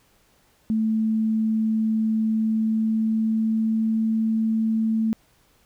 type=tone with pitch glide; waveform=sine; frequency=220 to 221.9 Hz; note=A3 to A3; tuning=0 to +15 cents; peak=-19 dBFS; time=0.7-5.13 s; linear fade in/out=0 ms; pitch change=+15 cents; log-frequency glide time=2.28-4.03 s; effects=pink hiss -61 dBFS RMS until 5.65 s